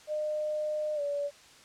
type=tone with pitch glide; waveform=sine; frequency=608 to 574.2 Hz; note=D#5 to D5; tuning=-40 to -39 cents; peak=-29 dBFS; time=0.07-1.31 s; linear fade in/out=50 ms; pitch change=-99 cents; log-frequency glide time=0.95-1.01 s; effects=white hiss -55 dBFS RMS until 1.64 s + low-pass 7000 Hz 12 dB/octave